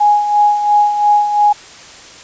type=tone with tremolo; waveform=sine; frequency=830.6 Hz; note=G#5; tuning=in tune; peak=-6 dBFS; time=0-1.53 s; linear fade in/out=10 ms; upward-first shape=sine; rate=2.9 Hz; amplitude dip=60%; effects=white hiss -36 dBFS RMS until 2.23 s + resampled to 16000 Hz